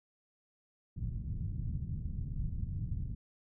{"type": "low-pass noise", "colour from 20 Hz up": "white", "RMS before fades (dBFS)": -37, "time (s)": [0.96, 3.15], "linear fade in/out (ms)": 5, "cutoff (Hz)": 140, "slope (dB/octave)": 24, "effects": []}